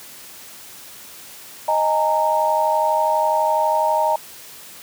sine chord, D# suspended fourth, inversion none, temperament equal with one note detuned, 622.3 / 830.6 / 922.7 Hz, D#5 / G#5 / A#5, 0 / 0 / -18 cents, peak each -20 / -23 / -18 dBFS, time 1.68-4.16 s, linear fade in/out 5 ms, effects white hiss -40 dBFS RMS until 4.82 s + high-pass 80 Hz 12 dB/octave

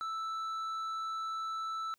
sine tone with tanh clipping, 1318.5 Hz, E6, in tune, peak -36 dBFS, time 0.01-1.94 s, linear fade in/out 0 ms, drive 7 dB, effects white hiss -75 dBFS RMS until 1.98 s

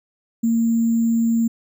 sine tone with sample-and-hold, 229.3 Hz, A#3, 28 cents flat, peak -15 dBFS, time 0.43-1.48 s, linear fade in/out 10 ms, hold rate 7350 Hz, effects none

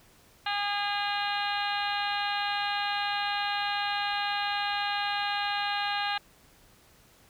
harmonic tone, 407.8 Hz, G#4, 32 cents flat, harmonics 2 / 3 / 4 / 5 / 6 / 7 / 8 / 9 / 10, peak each -31 / -37 / -34 / -41 / -39 / -37 / -42 / -40 / -39 dBFS, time 0.46-6.18 s, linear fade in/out 5 ms, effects pink hiss -59 dBFS RMS until 7.29 s

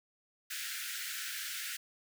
pink high-pass noise, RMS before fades -40 dBFS, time 0.5-1.77 s, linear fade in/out 10 ms, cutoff 1400 Hz, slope 96 dB/octave, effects none

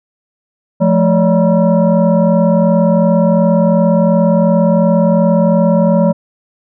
sine tone with frequency modulation, 174.61 Hz, F3, in tune, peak -7 dBFS, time 0.8-6.13 s, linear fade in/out 20 ms, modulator 392 Hz, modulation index 1.3, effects none

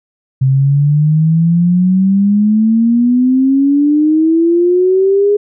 sine exponential sweep, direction up, 130.81 to 415.3 Hz, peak -7 dBFS, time 0.41-5.37 s, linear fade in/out 10 ms, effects none

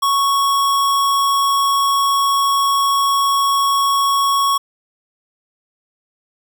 square tone, 1108.7 Hz, C#6, in tune, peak -14 dBFS, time 0.02-4.58 s, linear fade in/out 10 ms, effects none

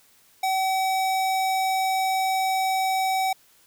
square tone, 761 Hz, F#5, 48 cents sharp, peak -22 dBFS, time 0.43-3.33 s, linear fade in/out 5 ms, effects white hiss -58 dBFS RMS until 3.66 s

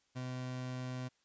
30% pulse tone, 127.2 Hz, C3, 48 cents flat, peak -36 dBFS, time 0.15-1.09 s, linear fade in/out 20 ms, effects white hiss -75 dBFS RMS until 1.24 s + resampled to 16000 Hz

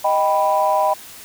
sine chord, Eb augmented, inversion none, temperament equal, 622.3 / 784 / 987.8 Hz, Eb5 / G5 / B5, 0 / 0 / 0 cents, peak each -18 dBFS, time 0.04-0.94 s, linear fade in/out 10 ms, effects tanh soft clip ceiling -6 dBFS + white hiss -39 dBFS RMS until 1.24 s

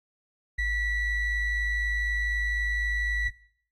triangle ring-modulated tone, 1000 Hz, B5, 21 cents sharp, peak -20 dBFS, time 0.58-3.29 s, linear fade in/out 10 ms, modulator 948 Hz, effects noise-tail reverb RT60 0.6 s tail -19 dB re dry + AAC 48 kbps

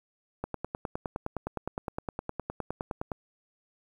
click train, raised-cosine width 1 ms, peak -18 dBFS, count 27, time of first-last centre 0.44-3.118 s, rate 9.71 Hz, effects 9-bit

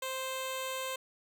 10% pulse tone with notch filter, 523.3 Hz, C5, in tune, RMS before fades -37 dBFS, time 0.02-0.96 s, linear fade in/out 5 ms, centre 1800 Hz, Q 1.8, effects none

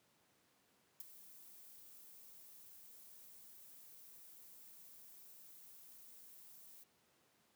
violet noise with ADSR envelope, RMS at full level -45 dBFS, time 1-6.84 s, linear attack 4 ms, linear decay 16 ms, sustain -14 dB, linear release 10 ms, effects pink hiss -74 dBFS RMS until 7.55 s + high-pass 150 Hz 12 dB/octave

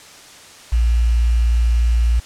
sine tone with quantisation, 58.27 Hz, A#1, in tune, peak -12 dBFS, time 0.72-2.2 s, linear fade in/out 10 ms, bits 6, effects white hiss -41 dBFS RMS until 2.25 s + low-pass 8000 Hz 12 dB/octave

